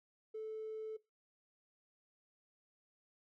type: tone with tanh clipping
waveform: triangle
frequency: 437 Hz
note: A4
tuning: 12 cents flat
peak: -40 dBFS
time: 0.34-0.97 s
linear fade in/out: 10 ms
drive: 1 dB
effects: noise-tail reverb RT60 0.2 s tail -19 dB re dry